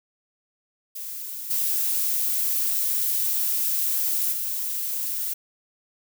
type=noise with level steps; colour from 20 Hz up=violet; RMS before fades=-34 / -24 / -28 dBFS; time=0.95-5.34 s; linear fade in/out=10 ms; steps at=1.5 / 4.32 s; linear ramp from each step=10 ms; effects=none